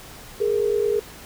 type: tone pair together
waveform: sine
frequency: 415.3 / 464.7 Hz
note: G#4 / A#4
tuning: 0 / -5 cents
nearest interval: major second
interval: 195 cents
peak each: -20 / -23 dBFS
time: 0.4-1 s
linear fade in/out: 10 ms
effects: pink hiss -42 dBFS RMS until 1.25 s